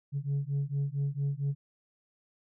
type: beating tone pair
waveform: sine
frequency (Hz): 138.59 / 142.99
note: C#3 / D3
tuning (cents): 0 / -46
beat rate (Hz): 4.4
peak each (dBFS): -30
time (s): 0.12-1.55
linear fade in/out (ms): 50
effects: tanh soft clip ceiling -25 dBFS